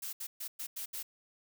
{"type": "noise bursts at uneven times", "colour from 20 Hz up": "blue", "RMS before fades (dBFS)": -40, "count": 6, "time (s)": [[0.02, 0.13], [0.2, 0.27], [0.4, 0.48], [0.59, 0.67], [0.76, 0.86], [0.93, 1.03]], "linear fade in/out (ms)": 10, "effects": []}